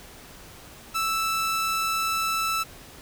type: tone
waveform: sawtooth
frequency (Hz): 1319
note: E6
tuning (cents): +1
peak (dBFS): -20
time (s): 0.94-2.64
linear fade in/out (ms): 20
effects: pink hiss -46 dBFS RMS until 3.01 s